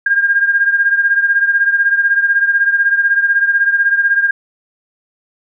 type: beating tone pair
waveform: sine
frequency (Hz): 1610 / 1626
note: G6 / G#6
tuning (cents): +46 / -37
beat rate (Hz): 16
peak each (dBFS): -11 / -16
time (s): 0.06-4.31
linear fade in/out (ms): 5
effects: none